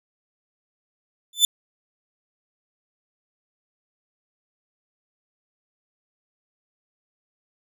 sawtooth tone with exponential growth, 3520 Hz, A7, in tune, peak -6 dBFS, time 1.33-1.45 s, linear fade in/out 2 ms, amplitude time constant 24 ms, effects none

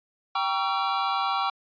square chord, G diminished seventh, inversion none, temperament just, 784 / 940.8 / 1128.9 / 1354.7 Hz, G5 / Bb5 / Db6 / Fb6, 0 / +16 / +31 / +47 cents, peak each -29 / -33 / -29 / -31 dBFS, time 0.35-1.5 s, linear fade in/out 5 ms, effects resampled to 11025 Hz

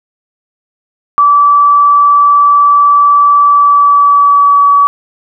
sine tone with pitch glide, 1156 to 1140.1 Hz, D6 to C#6, -28 to +48 cents, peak -3 dBFS, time 1.18-4.87 s, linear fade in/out 0 ms, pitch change -24 cents, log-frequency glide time 3.45-4.68 s, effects none

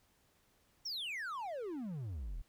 triangle exponential sweep, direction down, 5780 to 34 Hz, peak -37 dBFS, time 0.85-2.42 s, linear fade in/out 10 ms, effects pink hiss -72 dBFS RMS until 2.48 s

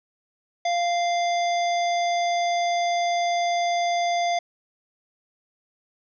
harmonic tone, 695 Hz, F5, 9 cents flat, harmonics 1 / 3 / 5 / 7 / 9, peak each -21 / -31 / -35 / -38 / -40 dBFS, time 0.65-4.39 s, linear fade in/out 5 ms, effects none

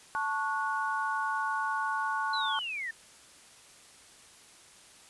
sine chord, F# minor, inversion first, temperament equal with one note detuned, 880 / 1108.7 / 1463 Hz, A5 / C#6 / F#6, 0 / 0 / -20 cents, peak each -33 dBFS, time 0.15-2.59 s, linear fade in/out 0 ms
sine linear sweep, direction down, 4121 to 1760 Hz, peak -33 dBFS, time 2.33-2.91 s, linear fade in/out 5 ms
effects white hiss -55 dBFS RMS until 5.09 s + resampled to 24000 Hz

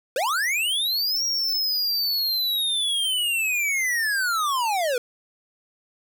square linear two-way sweep, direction up then down, 466.2 to 5660 to 466.2 Hz, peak -22 dBFS, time 0.16-4.98 s, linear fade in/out 2 ms, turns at 1.24 s, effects 10-bit

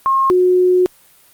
sine tone pair in turn, 1074 / 364 Hz, C6 / F#4, +45 / -28 cents, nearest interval octave + perfect fifth, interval 1873 cents, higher first, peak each -11 / -9 dBFS, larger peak second, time 0.06-0.3 / 0.3-0.86 s, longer second, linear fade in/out 0 ms, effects white hiss -49 dBFS RMS until 1.33 s + Opus 32 kbps

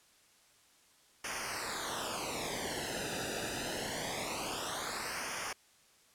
pink noise with flanger, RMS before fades -38 dBFS, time 1.24-5.53 s, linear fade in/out 5 ms, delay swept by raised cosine 0.25 to 0.93 ms, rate 0.24 Hz, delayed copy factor -0.9, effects white hiss -65 dBFS RMS until 6.14 s + low-pass 10000 Hz 12 dB/octave

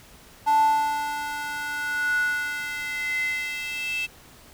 square tone with high-pass filter sweep, 293.1 Hz, D4, 3 cents flat, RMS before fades -26 dBFS, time 0.46-4.07 s, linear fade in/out 20 ms, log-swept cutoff 840 to 2700 Hz, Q 9.8, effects pink hiss -50 dBFS RMS until 4.53 s

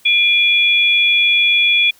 sine tone pair together, 2400 / 3387 Hz, D7 / G#7, +37 / +33 cents, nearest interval tritone, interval 596 cents, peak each -12 / -14 dBFS, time 0.05-1.91 s, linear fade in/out 10 ms, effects white hiss -50 dBFS RMS until 1.99 s

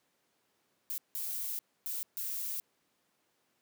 violet noise bursts at uneven times, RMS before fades -37 dBFS, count 4, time 0.9-0.98 / 1.15-1.59 / 1.86-2.03 / 2.17-2.6 s, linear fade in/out 0 ms, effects pink hiss -75 dBFS RMS until 3.61 s + high-pass 200 Hz 12 dB/octave

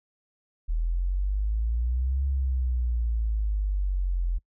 sine exponential two-way sweep, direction up then down, 39.46 to 68.7 to 42.26 Hz, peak -23 dBFS, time 0.68-4.39 s, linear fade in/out 20 ms, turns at 2.25 s, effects noise-tail reverb RT60 0.1 s tail -25 dB re dry

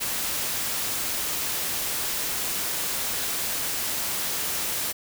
white noise, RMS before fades -28 dBFS, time 0-4.93 s, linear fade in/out 20 ms, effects none

